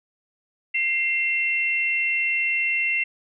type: tone pair together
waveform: sine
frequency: 2100 / 2715 Hz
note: C7 / F7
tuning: +6 / -50 cents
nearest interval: major third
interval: 444 cents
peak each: -23 dBFS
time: 0.74-3.04 s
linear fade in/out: 10 ms
effects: none